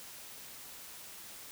silence, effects white hiss -49 dBFS RMS until 1.51 s

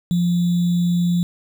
sine tone with sample-and-hold, 174.61 Hz, F3, in tune, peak -15 dBFS, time 0.11-1.23 s, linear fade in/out 0 ms, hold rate 3675 Hz, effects none

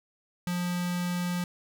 square tone with notch filter, 177 Hz, F3, 23 cents sharp, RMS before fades -30 dBFS, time 0.47-1.44 s, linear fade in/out 2 ms, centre 410 Hz, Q 0.61, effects none

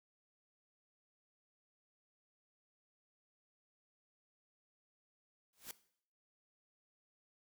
white noise with exponential growth, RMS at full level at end -43 dBFS, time 5.53-5.71 s, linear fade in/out 1 ms, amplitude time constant 38 ms, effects noise-tail reverb RT60 0.6 s tail -17 dB re dry

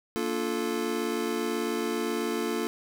square chord, Bb major seventh, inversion none, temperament just, 233.1 / 291.4 / 349.6 / 437 Hz, Bb3 / D4 / F4 / A4, 0 / -13 / +2 / -12 cents, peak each -34 / -36 / -33 / -33 dBFS, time 0.16-2.67 s, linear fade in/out 0 ms, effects none

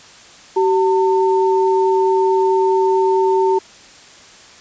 sine tone pair together, 381.8 / 902.3 Hz, G4 / A5, -46 / +43 cents, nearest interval octave + minor third, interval 1489 cents, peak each -13 / -17 dBFS, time 0.56-3.59 s, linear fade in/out 10 ms, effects white hiss -42 dBFS RMS until 4.6 s + resampled to 16000 Hz

